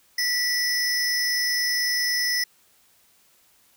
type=tone pair together; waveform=square; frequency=1956 / 5214 Hz; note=B6 / E8; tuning=-17 / -20 cents; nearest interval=octave + perfect fourth; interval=1697 cents; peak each=-25 dBFS; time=0.18-2.44 s; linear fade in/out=5 ms; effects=white hiss -60 dBFS RMS until 3.76 s